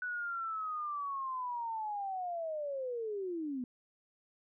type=linear sweep; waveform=sine; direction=down; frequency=1488 to 240.6 Hz; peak=-35 dBFS; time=0.02-3.64 s; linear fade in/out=2 ms; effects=none